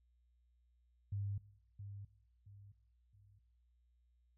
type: tone with echo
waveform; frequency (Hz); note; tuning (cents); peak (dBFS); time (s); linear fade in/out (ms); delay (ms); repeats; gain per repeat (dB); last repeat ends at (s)
sine; 100.3; G2; +40; -37; 1.12-1.38; 5; 670; 3; -9; 3.39
effects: noise-tail reverb RT60 0.7 s tail -20 dB re dry + added 60 Hz sine -70 dBFS peak until 4.37 s